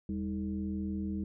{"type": "tone with frequency modulation", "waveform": "sine", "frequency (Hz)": 198.7, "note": "G3", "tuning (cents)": 24, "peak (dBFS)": -32, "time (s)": [0.09, 1.24], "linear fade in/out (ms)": 2, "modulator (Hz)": 119, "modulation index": 0.92, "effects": []}